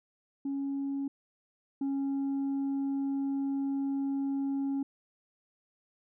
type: tone pair in turn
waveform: sine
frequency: 276.8 / 275.2 Hz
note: C#4 / C#4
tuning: -2 / -12 cents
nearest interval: unison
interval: 10 cents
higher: first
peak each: -29 / -26 dBFS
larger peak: second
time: 0.45-1.08 / 1.81-4.83 s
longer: second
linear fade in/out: 5 ms
effects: tanh soft clip ceiling -28 dBFS